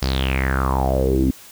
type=tone with low-pass filter sweep; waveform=sawtooth; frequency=66.1 Hz; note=C2; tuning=18 cents sharp; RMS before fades=-19 dBFS; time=0.02-1.31 s; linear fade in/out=5 ms; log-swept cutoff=5100 to 260 Hz; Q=7; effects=white hiss -43 dBFS RMS until 1.51 s